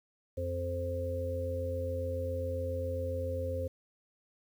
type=harmonic tone; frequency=87.31 Hz; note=F2; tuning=in tune; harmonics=1 / 3 / 5 / 6; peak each=-35 / -44 / -44 / -35 dBFS; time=0.37-3.68 s; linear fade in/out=10 ms; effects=10-bit